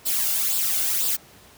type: noise with flanger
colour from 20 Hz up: blue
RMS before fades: -23 dBFS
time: 0.05-1.17 s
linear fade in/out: 20 ms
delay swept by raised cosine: 0.23 to 1.43 ms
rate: 2 Hz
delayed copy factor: +0.6
effects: pink hiss -50 dBFS RMS until 1.57 s + high-pass 60 Hz 12 dB/octave